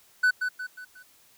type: tone with echo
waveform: triangle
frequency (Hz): 1498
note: F#6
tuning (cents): +21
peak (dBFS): -16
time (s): 0.23-0.31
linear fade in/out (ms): 10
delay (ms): 180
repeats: 4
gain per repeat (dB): -7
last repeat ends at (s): 1.03
effects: white hiss -59 dBFS RMS until 1.37 s